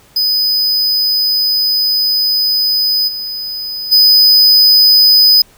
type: tone with level steps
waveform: square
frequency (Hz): 5000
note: D#8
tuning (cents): +8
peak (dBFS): -11 / -20 / -5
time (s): 0.16-5.42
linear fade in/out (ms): 5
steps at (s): 3.07 / 3.91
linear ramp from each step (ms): 20
effects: pink hiss -46 dBFS RMS until 5.57 s